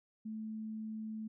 sine tone, 218.3 Hz, A3, 13 cents flat, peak -39 dBFS, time 0.25-1.28 s, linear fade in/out 10 ms, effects none

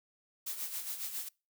blue noise with tremolo, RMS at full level -37 dBFS, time 0.46-1.29 s, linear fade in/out 10 ms, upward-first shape sine, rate 7.3 Hz, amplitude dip 60%, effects noise-tail reverb RT60 0.3 s tail -25 dB re dry

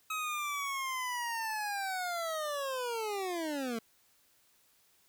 25% pulse linear sweep, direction down, 1278 to 220 Hz, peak -30 dBFS, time 0.1-3.79 s, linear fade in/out 5 ms, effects white hiss -68 dBFS RMS until 5.08 s

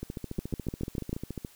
two click trains, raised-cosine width 3 ms, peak -22 / -17 dBFS, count 21 / 6, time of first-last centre 0.03-1.448 / 0.39-1.13 s, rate 14.1 / 6.76 Hz, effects white hiss -57 dBFS RMS until 1.55 s

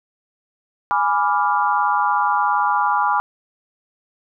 sine chord, G# diminished seventh, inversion none, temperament equal, 830.6 / 987.8 / 1174.7 / 1396.9 Hz, G#5 / B5 / D6 / F6, 0 / 0 / 0 / 0 cents, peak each -20 / -20 / -21 / -24 dBFS, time 0.91-3.2 s, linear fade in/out 0 ms, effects none

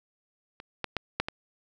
clicks, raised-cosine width 0.3 ms, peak -26 / -14 / -12 / -9 / -16 dBFS, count 5, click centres 0.601 / 0.843 / 0.967 / 1.2 / 1.285 s, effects none

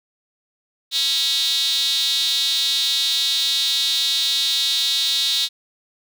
square tone with high-pass filter, 149.4 Hz, D3, 30 cents sharp, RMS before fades -20 dBFS, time 0.91-5.49 s, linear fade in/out 50 ms, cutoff 3800 Hz, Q 7.8, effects none

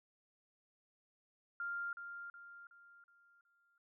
sine tone with echo, 1396.9 Hz, F6, in tune, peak -38 dBFS, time 1.6-1.93 s, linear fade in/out 2 ms, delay 370 ms, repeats 5, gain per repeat -7 dB, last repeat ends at 3.78 s, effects none

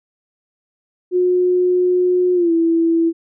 sine tone with pitch glide, 361.4 to 331.4 Hz, F#4 to E4, -41 to +9 cents, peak -12 dBFS, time 1.11-3.13 s, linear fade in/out 50 ms, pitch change -150 cents, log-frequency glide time 2.34-2.52 s, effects none

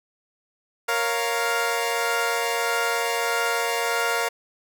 15% pulse chord, Bb minor, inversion none, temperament equal, 466.2 / 554.4 / 698.5 Hz, Bb4 / Db5 / F5, 0 / 0 / 0 cents, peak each -19 / -23 / -20 dBFS, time 0.88-4.29 s, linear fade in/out 10 ms, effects none

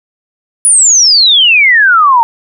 sine exponential sweep, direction down, 10020 to 896 Hz, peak -3 dBFS, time 0.65-2.23 s, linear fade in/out 0 ms, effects none

